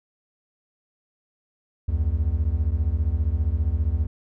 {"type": "beating tone pair", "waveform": "triangle", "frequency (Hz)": [69.3, 84.3], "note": ["C#2", "E2"], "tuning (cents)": [0, 39], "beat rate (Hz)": 15, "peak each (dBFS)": -21, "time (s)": [1.88, 4.07], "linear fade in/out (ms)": 10, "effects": []}